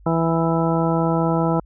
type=harmonic tone; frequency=164.81 Hz; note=E3; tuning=in tune; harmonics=1 / 2 / 3 / 4 / 5 / 6 / 8; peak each=-20 / -23 / -25 / -26 / -27 / -28 / -29 dBFS; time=0.06-1.6 s; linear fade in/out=5 ms; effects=added 50 Hz sine -44 dBFS peak until 1.65 s